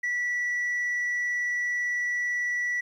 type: tone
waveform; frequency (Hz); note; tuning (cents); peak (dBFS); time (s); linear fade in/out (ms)
sine; 1953; B6; -20; -23; 0.03-2.81; 10
effects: tanh soft clip ceiling -24 dBFS + 10-bit